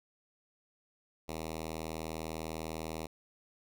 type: tone with notch filter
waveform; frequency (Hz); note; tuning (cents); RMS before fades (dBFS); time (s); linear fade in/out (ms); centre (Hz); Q
5% pulse; 80; D#2; +49; -40; 1.28-3.07; 10; 1500; 1.3
effects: none